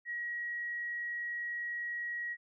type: tone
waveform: sine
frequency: 1905 Hz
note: A#6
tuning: 37 cents sharp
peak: -35 dBFS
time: 0.05-2.37 s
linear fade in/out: 50 ms
effects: none